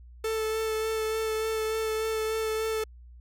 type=tone with vibrato; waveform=45% pulse; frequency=440 Hz; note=A4; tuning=in tune; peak=-27 dBFS; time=0.24-2.84 s; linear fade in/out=5 ms; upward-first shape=sine; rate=3.4 Hz; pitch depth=14 cents each way; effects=added 60 Hz sine -46 dBFS peak until 3.2 s